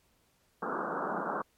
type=band-pass noise; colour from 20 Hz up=white; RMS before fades=-34 dBFS; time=0.62-1.42 s; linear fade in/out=5 ms; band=160 to 1500 Hz; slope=96 dB/octave; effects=pink hiss -70 dBFS RMS until 1.57 s + MP3 64 kbps